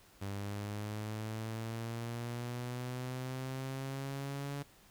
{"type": "linear sweep", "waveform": "sawtooth", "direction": "up", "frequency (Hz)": [98.8, 142.4], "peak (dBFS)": -34, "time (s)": [0.21, 4.63], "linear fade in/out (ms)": 10, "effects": ["pink hiss -62 dBFS RMS until 4.9 s"]}